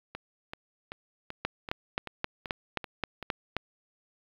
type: two click trains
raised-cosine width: 0.3 ms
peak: -21 / -12 dBFS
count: 9 / 9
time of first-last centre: 0.15-3.227 / 1.45-3.566 s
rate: 2.6 / 3.78 Hz
effects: low-pass 4000 Hz 12 dB/octave + 8-bit